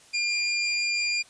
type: tone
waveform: 25% pulse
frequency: 2401 Hz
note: D7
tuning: 38 cents sharp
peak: -20 dBFS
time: 0.13-1.23 s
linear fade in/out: 20 ms
effects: white hiss -54 dBFS RMS until 1.29 s + resampled to 22050 Hz